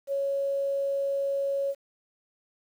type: tone with quantisation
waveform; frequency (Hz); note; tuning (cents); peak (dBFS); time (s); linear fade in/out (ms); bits
sine; 554.4; C#5; 0; -25; 0.07-1.75; 50; 9
effects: none

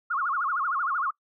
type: tone with vibrato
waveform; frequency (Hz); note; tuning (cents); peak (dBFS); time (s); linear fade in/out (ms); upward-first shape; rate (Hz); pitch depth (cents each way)
sine; 1244.5; D#6; 0; -24; 0.1-1.11; 10; sine; 13; 260
effects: noise-tail reverb RT60 0.1 s tail -23 dB re dry

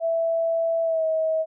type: tone with pitch glide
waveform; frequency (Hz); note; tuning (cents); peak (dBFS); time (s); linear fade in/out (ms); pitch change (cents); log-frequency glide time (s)
sine; 661 to 638.5; E5 to D#5; +5 to +45; -20; 0-1.46; 50; -60; 0.83-1.05
effects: none

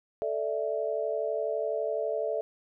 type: chord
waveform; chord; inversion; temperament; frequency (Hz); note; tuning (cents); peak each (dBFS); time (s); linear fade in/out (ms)
sine; A suspended fourth; none; equal; 440 / 587.3 / 659.3; A4 / D5 / E5; 0 / 0 / 0; -32; 0.22-2.41; 0
effects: none

